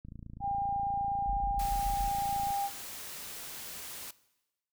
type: click train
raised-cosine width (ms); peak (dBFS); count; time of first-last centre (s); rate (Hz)
5; -33; 70; 0.05-2.506; 28.1
type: tone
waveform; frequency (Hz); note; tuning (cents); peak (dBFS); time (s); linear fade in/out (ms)
sine; 801; G5; +37; -30; 0.4-2.7; 50
type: tone bursts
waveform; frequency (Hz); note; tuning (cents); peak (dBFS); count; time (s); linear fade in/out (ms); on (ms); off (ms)
sine; 46.26; F#1; 0; -31; 6; 1.27-2.1; 20; 120; 22
type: noise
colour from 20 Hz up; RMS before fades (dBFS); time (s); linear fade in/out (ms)
white; -43; 1.59-4.11; 5
effects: noise-tail reverb RT60 1.0 s tail -19 dB re dry